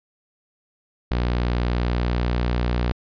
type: tone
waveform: sawtooth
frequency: 60.2 Hz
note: B1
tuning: 44 cents flat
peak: -16 dBFS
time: 1.11-2.92 s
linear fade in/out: 0 ms
effects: resampled to 11025 Hz